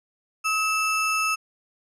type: ring-modulated tone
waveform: square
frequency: 1964 Hz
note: B6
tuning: 10 cents flat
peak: -19 dBFS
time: 0.44-1.36 s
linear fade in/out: 20 ms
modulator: 684 Hz
effects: low-pass 12000 Hz 12 dB/octave